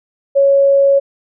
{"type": "tone", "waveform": "sine", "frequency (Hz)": 554.4, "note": "C#5", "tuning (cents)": 0, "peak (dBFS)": -7, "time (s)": [0.35, 1], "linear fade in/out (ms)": 20, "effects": []}